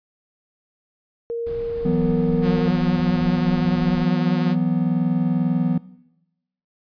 sine tone with pitch glide, 466.2 to 460.6 Hz, A#4 to A#4, 0 to -21 cents, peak -23 dBFS, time 1.3-2.68 s, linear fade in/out 0 ms, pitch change -21 cents, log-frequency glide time 1.8-1.95 s
brown noise, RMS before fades -35 dBFS, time 1.46-4.05 s, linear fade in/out 10 ms
triangle chord, E suspended second, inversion none, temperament equal, 164.81 / 185 / 246.9 Hz, E3 / F#3 / B3, 0 / 0 / 0 cents, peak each -20 dBFS, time 1.85-5.78 s, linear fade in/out 5 ms
sawtooth tone with vibrato, 180 Hz, F#3, 47 cents flat, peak -20 dBFS, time 2.41-4.56 s, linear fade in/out 50 ms, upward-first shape triangle, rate 10 Hz, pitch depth 32 cents each way
effects noise-tail reverb RT60 0.9 s tail -19 dB re dry + resampled to 11025 Hz

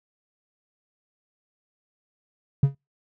triangle tone with exponential decay, 138.6 Hz, C#3, in tune, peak -7 dBFS, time 2.63-2.75 s, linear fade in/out 5 ms, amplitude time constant 25 ms, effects noise-tail reverb RT60 0.2 s tail -26 dB re dry + tanh soft clip ceiling -9 dBFS

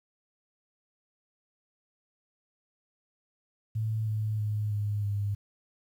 sine tone with pitch steps, 110 / 107.86 / 105.76 / 103.71 / 101.69 Hz, A2 / A2 / G#2 / G#2 / G#2, 0 / -34 / +32 / -2 / -36 cents, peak -27 dBFS, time 3.75-5.35 s, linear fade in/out 10 ms, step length 320 ms, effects 10-bit

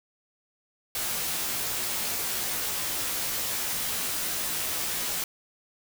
white noise with comb filter, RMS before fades -30 dBFS, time 0.95-5.24 s, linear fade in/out 2 ms, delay 15 ms, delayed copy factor -0.7, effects none

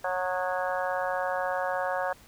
harmonic tone with a mistuned harmonic, 183.4 Hz, F#3, 15 cents flat, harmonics 3 / 4 / 5 / 6 / 7 / 8 / 9, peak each -31 / -32 / -35 / -37 / -40 / -38 / -36 dBFS, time 0.04-2.13 s, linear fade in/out 5 ms, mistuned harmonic 7, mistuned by -40 cents, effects pink hiss -55 dBFS RMS until 2.27 s

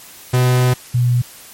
45% pulse / sine tone pair in turn, 125.8 / 122.57 Hz, B2 / B2, +32 / -13 cents, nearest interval unison, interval 45 cents, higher first, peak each -11 dBFS, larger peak neither, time 0.33-0.74 / 0.94-1.22 s, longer first, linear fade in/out 10 ms, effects white hiss -39 dBFS RMS until 1.53 s + MP3 64 kbps

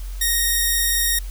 5% pulse tone, 1864.7 Hz, A#6, in tune, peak -7 dBFS, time 0.21-1.19 s, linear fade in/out 5 ms, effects added 45 Hz sine -27 dBFS peak until 1.3 s + white hiss -45 dBFS RMS until 1.3 s

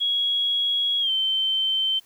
sine tone with pitch glide, 3322 to 3100 Hz, G#7 to G7, 0 to -20 cents, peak -20 dBFS, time 0-2 s, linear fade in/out 20 ms, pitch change -120 cents, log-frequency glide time 1-1.11 s, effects white hiss -57 dBFS RMS until 2.05 s

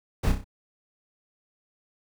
brown noise with echo, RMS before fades -22 dBFS, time 0.23-0.32 s, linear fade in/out 10 ms, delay 31 ms, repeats 4, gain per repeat -6 dB, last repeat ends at 0.444 s, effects none

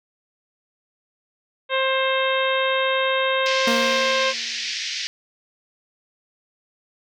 harmonic tone, 529 Hz, C5, 19 cents sharp, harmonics 1 / 2 / 3 / 4 / 5 / 6 / 7, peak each -22 / -25 / -27 / -28 / -29 / -30 / -30 dBFS, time 1.69-4.34 s, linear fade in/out 50 ms
white band-pass noise, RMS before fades -28 dBFS, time 3.46-5.07 s, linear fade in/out 0 ms, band 1800 to 5800 Hz, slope 48 dB/octave
sawtooth tone with exponential decay, 233.1 Hz, A#3, in tune, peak -16 dBFS, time 3.67-4.73 s, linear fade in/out 5 ms, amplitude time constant 230 ms
effects none

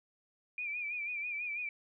sine tone with vibrato, 2393 Hz, D7, 32 cents sharp, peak -35 dBFS, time 0.58-1.69 s, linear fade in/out 2 ms, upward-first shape sine, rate 6.1 Hz, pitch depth 66 cents each way, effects none

